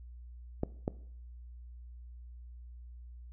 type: clicks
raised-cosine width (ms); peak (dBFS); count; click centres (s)
2; -17; 2; 0.634 / 0.879
effects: noise-tail reverb RT60 0.6 s tail -19 dB re dry + added 60 Hz sine -46 dBFS peak until 3.32 s